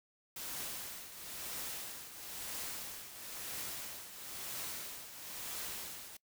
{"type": "noise with tremolo", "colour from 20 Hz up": "white", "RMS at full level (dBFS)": -41, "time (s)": [0.36, 6.17], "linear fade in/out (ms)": 5, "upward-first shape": "triangle", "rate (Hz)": 1, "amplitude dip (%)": 70, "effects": ["noise-tail reverb RT60 0.1 s tail -23 dB re dry"]}